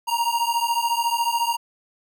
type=beating tone pair; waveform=square; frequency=930 / 944 Hz; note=A#5 / A#5; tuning=-4 / +22 cents; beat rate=14 Hz; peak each=-24 dBFS; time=0.07-1.57 s; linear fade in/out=20 ms; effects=none